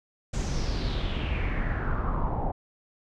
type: noise with low-pass filter sweep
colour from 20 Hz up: brown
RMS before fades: -28 dBFS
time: 0.33-2.52 s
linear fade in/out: 10 ms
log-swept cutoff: 7300 to 760 Hz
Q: 4.6
effects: none